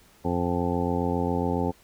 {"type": "harmonic tone", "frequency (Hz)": 87.31, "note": "F2", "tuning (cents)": 0, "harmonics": [1, 2, 3, 4, 5, 6, 8, 9, 10], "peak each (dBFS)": [-31, -30, -29, -34, -31, -33, -42, -34, -34], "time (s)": [0.24, 1.72], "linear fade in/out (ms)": 20, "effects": ["pink hiss -57 dBFS RMS until 1.83 s"]}